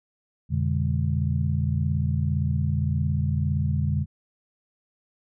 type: tone cluster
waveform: sine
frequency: 87.4 / 123.1 / 144.9 / 202.3 Hz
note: F2 / B2 / D3 / G#3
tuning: +2 / -5 / -23 / -45 cents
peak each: -25 / -30 / -25 / -31 dBFS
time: 0.49-4.06 s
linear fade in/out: 50 ms
effects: none